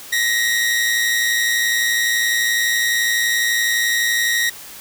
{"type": "tone pair together", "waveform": "sawtooth", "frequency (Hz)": [1880.2, 1992], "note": ["A#6", "B6"], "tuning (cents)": [14, 14], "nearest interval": "minor second", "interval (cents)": 100, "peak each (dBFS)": [-13, -21], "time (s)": [0.12, 4.5], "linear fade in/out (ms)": 10, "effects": ["white hiss -37 dBFS RMS until 4.8 s"]}